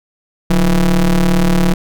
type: ring-modulated tone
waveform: square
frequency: 81.3 Hz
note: E2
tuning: 23 cents flat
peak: -7 dBFS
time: 0.5-1.74 s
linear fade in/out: 5 ms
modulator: 100 Hz
effects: none